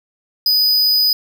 square tone, 4978 Hz, D#8, in tune, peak -12 dBFS, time 0.46-1.13 s, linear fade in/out 2 ms, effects none

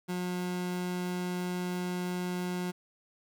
30% pulse tone, 179.7 Hz, F3, 50 cents sharp, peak -29 dBFS, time 0.08-2.72 s, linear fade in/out 20 ms, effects 10-bit

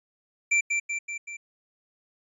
square tone with echo, 2349 Hz, D7, in tune, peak -20 dBFS, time 0.51-0.61 s, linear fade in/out 10 ms, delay 190 ms, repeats 4, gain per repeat -4 dB, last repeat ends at 1.37 s, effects resampled to 24000 Hz

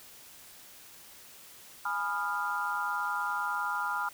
sine chord, F half-diminished seventh, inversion first, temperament equal with one note detuned, 830.6 / 987.8 / 1227.4 / 1396.9 Hz, Ab5 / Cb6 / Eb6 / F6, 0 / 0 / -24 / 0 cents, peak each -37 / -35 / -36 / -33 dBFS, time 1.85-4.09 s, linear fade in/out 5 ms, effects white hiss -52 dBFS RMS until 4.13 s

